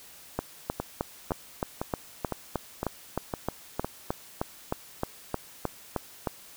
two click trains, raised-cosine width 1 ms, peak -15 / -13 dBFS, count 7 / 20, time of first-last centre 0.8-3.846 / 0.39-6.272 s, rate 1.97 / 3.23 Hz, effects white hiss -50 dBFS RMS until 6.56 s

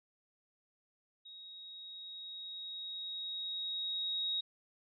sine tone with level ramp, 3782 Hz, A#7, 24 cents sharp, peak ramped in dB -49 to -32 dBFS, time 1.25-4.41 s, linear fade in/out 10 ms, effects none

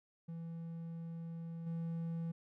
triangle tone with level steps, 166.1 Hz, E3, 13 cents sharp, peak -40 / -35 dBFS, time 0.28-2.32 s, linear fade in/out 10 ms, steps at 1.66 s, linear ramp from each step 10 ms, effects none

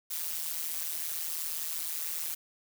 blue noise with amplitude modulation, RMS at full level -31 dBFS, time 0.1-2.35 s, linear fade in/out 10 ms, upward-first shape sine, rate 161 Hz, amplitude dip 95%, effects none

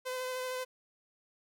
sawtooth tone with vibrato, 510 Hz, C5, 44 cents flat, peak -31 dBFS, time 0.05-0.65 s, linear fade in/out 20 ms, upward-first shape sine, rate 13 Hz, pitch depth 14 cents each way, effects none

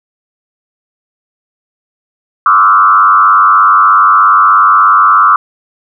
sine tone with frequency modulation, 1235 Hz, D#6, 13 cents flat, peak -3 dBFS, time 2.46-5.36 s, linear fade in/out 2 ms, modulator 96.8 Hz, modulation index 1.5, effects none

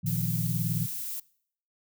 sine chord, Bb suspended fourth, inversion none, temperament equal, 116.54 / 155.56 / 174.61 Hz, Bb2 / Eb3 / F3, 0 / 0 / 0 cents, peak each -31 dBFS, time 0.03-0.87 s, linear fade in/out 20 ms
violet noise, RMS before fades -35 dBFS, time 0.06-1.2 s, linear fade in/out 5 ms
effects noise-tail reverb RT60 0.6 s tail -22 dB re dry

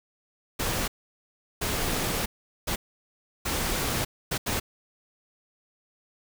pink noise bursts at uneven times, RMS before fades -28 dBFS, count 6, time 0.59-0.88 / 1.61-2.26 / 2.67-2.76 / 3.45-4.05 / 4.31-4.38 / 4.46-4.6 s, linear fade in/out 10 ms, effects none

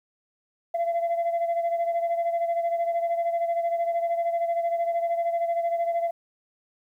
sine beating tone pair, 678 / 691 Hz, E5 / F5, +49 / -19 cents, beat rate 13 Hz, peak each -22 / -28 dBFS, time 0.74-6.11 s, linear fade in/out 10 ms, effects tanh soft clip ceiling -20 dBFS + 10-bit

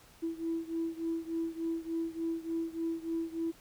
sine beating tone pair, 328.4 / 331.8 Hz, E4 / E4, -6 / +11 cents, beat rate 3.4 Hz, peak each -34 / -36 dBFS, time 0.22-3.52 s, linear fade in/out 20 ms, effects tanh soft clip ceiling -25 dBFS + pink hiss -59 dBFS RMS until 3.6 s

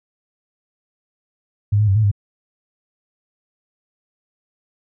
sine tone with pitch steps, 102.9 / 106.5 / 96.9 / 109.4 / 101.3 Hz, G#2 / G#2 / G2 / A2 / G#2, -16 / +44 / -20 / -9 / -43 cents, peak -12 dBFS, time 1.72-2.115 s, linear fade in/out 10 ms, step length 79 ms, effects none

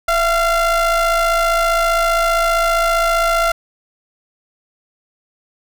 square ring-modulated tone, 349.2 Hz, F4, in tune, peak -11 dBFS, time 0.08-3.52 s, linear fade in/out 5 ms, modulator 1020 Hz, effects none

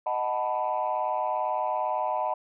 sine chord, B dominant seventh, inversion first, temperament equal, 622.3 / 740 / 880 / 987.8 Hz, D#5 / F#5 / A5 / B5, 0 / 0 / 0 / 0 cents, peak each -30 dBFS, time 0.06-2.34 s, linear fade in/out 5 ms, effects tanh soft clip ceiling -18 dBFS

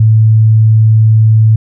sine tone, 110 Hz, A2, in tune, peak -3 dBFS, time 0-1.56 s, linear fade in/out 5 ms, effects none

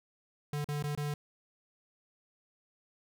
square tone with dropouts, 146.83 Hz, D3, in tune, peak -33 dBFS, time 0.53-1.14 s, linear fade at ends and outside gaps 2 ms, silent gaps 0.644-0.687 / 0.826-0.839 / 0.951-0.975 s, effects none

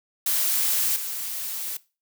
blue noise with level steps, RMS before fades -23 / -31 dBFS, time 0.26-1.77 s, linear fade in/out 5 ms, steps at 0.96 s, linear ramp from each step 2 ms, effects noise-tail reverb RT60 0.3 s tail -19 dB re dry

